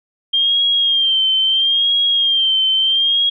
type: tone with vibrato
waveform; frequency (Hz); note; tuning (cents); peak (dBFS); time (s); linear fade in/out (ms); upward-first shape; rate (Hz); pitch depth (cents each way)
sine; 3191; G7; +30; -12; 0.33-3.3; 10; sine; 0.75; 58
effects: none